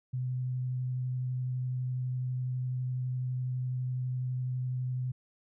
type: tone with vibrato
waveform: sine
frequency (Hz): 126.9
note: B2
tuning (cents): +47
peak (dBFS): -30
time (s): 0.13-5.12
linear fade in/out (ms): 10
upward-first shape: triangle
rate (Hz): 12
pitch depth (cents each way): 12
effects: none